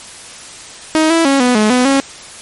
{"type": "tone with pitch steps", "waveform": "sawtooth", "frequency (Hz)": [314.8, 330, 275.1, 248, 213.4, 250.2, 273.5], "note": ["D#4", "E4", "C#4", "B3", "G#3", "B3", "C#4"], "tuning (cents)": [20, 2, -13, 7, 47, 23, -23], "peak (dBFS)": -5, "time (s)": [0.95, 2], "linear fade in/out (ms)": 0, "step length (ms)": 150, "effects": ["white hiss -33 dBFS RMS until 2.41 s", "MP3 48 kbps"]}